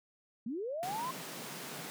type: linear sweep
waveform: sine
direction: up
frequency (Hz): 207.7 to 1067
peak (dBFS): -35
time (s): 0.46-1.11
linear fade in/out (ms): 5
type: high-pass noise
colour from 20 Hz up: pink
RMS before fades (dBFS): -44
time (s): 0.83-1.9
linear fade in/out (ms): 0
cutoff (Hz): 130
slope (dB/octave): 96
effects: none